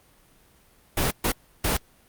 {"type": "noise bursts at uneven times", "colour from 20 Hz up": "pink", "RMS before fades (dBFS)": -23, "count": 3, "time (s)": [[0.97, 1.11], [1.24, 1.32], [1.64, 1.77]], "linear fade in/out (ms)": 5, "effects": ["pink hiss -58 dBFS RMS until 2.08 s", "Opus 32 kbps"]}